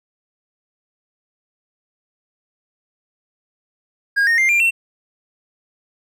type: tone with pitch steps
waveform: triangle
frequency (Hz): 1628 / 1848.6 / 2099 / 2384 / 2707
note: G#6 / A#6 / C7 / D7 / E7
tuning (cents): -35 / -15 / +5 / +25 / +45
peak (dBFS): -11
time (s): 4.16-4.71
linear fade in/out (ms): 20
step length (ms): 110
effects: none